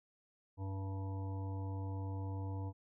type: harmonic tone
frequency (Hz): 96.7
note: G2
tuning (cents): -23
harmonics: 1 / 3 / 5 / 7 / 9 / 10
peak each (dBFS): -38 / -48 / -53 / -57 / -54 / -56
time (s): 0.57-2.73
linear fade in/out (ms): 50
effects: none